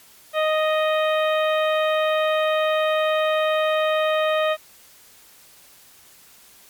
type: harmonic tone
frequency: 622.3 Hz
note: D#5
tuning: in tune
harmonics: 1 / 2 / 3 / 4 / 5 / 6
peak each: -19 / -25 / -29 / -31 / -33 / -35 dBFS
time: 0.33-4.57 s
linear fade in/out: 50 ms
effects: white hiss -50 dBFS RMS until 6.69 s + MP3 96 kbps